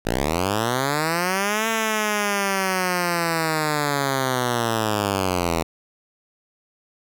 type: linear two-way sweep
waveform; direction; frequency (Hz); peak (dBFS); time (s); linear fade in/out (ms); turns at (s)
5% pulse; up then down; 51.91 to 226 to 79.9; -9; 0.05-5.63; 10; 1.68
effects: none